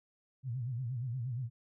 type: tone with vibrato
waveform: sine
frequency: 123.47 Hz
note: B2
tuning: in tune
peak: -34 dBFS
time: 0.43-1.5 s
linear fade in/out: 50 ms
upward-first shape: sine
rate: 8.5 Hz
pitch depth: 140 cents each way
effects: none